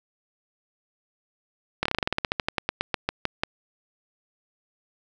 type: slowing click train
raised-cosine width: 0.3 ms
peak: -7 dBFS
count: 21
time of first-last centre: 1.83-3.435 s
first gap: 25 ms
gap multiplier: 1.11
effects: none